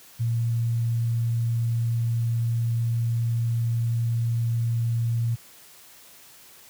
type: tone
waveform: sine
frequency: 116.4 Hz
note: A#2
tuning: 2 cents flat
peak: -21 dBFS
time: 0.19-5.36 s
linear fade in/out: 20 ms
effects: white hiss -50 dBFS RMS until 6.69 s + high-pass 60 Hz 12 dB/octave